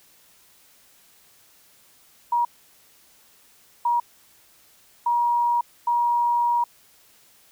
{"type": "tone bursts at uneven times", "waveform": "sine", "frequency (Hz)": 953, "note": "A#5", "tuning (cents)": 38, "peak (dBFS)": -18, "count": 4, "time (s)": [[2.32, 2.45], [3.85, 4], [5.06, 5.61], [5.87, 6.64]], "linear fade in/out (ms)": 5, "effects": ["white hiss -56 dBFS RMS until 7.51 s"]}